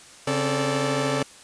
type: tone cluster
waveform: sawtooth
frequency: 138.8 / 264.4 / 440.7 / 580 Hz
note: C#3 / C4 / A4 / D5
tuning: +3 / +18 / +3 / -22 cents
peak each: -24 dBFS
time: 0.27-1.23 s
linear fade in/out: 5 ms
effects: white hiss -47 dBFS RMS until 1.43 s + resampled to 22050 Hz